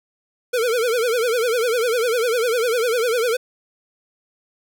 square tone with vibrato, 471.8 Hz, A#4, 21 cents sharp, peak -18 dBFS, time 0.53-3.37 s, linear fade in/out 10 ms, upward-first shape triangle, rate 10 Hz, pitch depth 150 cents each way, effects none

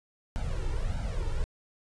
brown noise with flanger, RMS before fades -30 dBFS, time 0.36-1.44 s, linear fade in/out 0 ms, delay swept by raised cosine 1.3 to 2.25 ms, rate 1.6 Hz, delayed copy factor +0.95, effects resampled to 22050 Hz

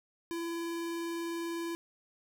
square tone with vibrato, 336.5 Hz, E4, 36 cents sharp, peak -35 dBFS, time 0.31-1.75 s, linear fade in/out 0 ms, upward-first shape square, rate 20 Hz, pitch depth 10 cents each way, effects none

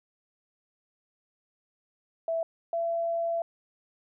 sine tone pair in turn, 659.3 / 672.8 Hz, E5 / E5, 0 / +35 cents, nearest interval unison, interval 35 cents, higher second, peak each -26 dBFS, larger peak neither, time 2.28-2.43 / 2.73-3.42 s, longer second, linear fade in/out 2 ms, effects none

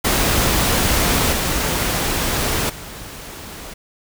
pink noise with level steps, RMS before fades -17 / -20 / -34 dBFS, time 0.04-3.74 s, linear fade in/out 10 ms, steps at 1.32 / 2.69 s, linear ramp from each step 10 ms, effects none

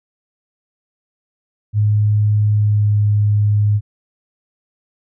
sine tone with pitch glide, 105.2 to 104.17 Hz, G#2 to G#2, +23 to +6 cents, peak -11 dBFS, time 1.73-3.81 s, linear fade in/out 50 ms, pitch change -17 cents, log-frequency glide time 2.53-2.93 s, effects none

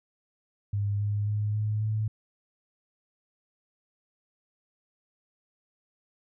sine tone with pitch steps, 101.7 / 103.3 / 104.92 / 106.57 / 108.25 Hz, G#2 / G#2 / G#2 / G#2 / A2, -36 / -9 / +18 / +45 / -28 cents, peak -25 dBFS, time 0.73-2.08 s, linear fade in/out 5 ms, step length 270 ms, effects none

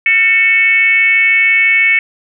sine tone with frequency modulation, 2217 Hz, C#7, in tune, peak -7 dBFS, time 0.06-1.99 s, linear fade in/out 2 ms, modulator 407 Hz, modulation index 0.71, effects none

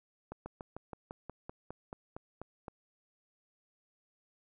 slowing click train, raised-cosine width 1 ms, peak -28 dBFS, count 13, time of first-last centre 0.32-2.682 s, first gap 140 ms, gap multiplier 1.06, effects none

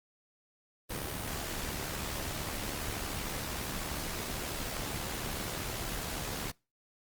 pink noise with amplitude modulation, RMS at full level -35 dBFS, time 0.89-6.52 s, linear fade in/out 20 ms, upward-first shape sine, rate 72.8 Hz, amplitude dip 50%, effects noise-tail reverb RT60 0.3 s tail -26 dB re dry + Opus 32 kbps

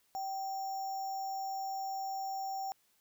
sine tone with sample-and-hold, 775 Hz, G5, 20 cents flat, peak -35 dBFS, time 0.15-2.72 s, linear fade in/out 0 ms, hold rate 6300 Hz, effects white hiss -72 dBFS RMS until 3 s

